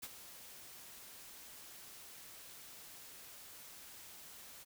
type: noise with ADSR envelope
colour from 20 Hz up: white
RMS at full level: -44 dBFS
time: 0.02-4.65 s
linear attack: 16 ms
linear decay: 41 ms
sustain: -10 dB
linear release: 29 ms
effects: none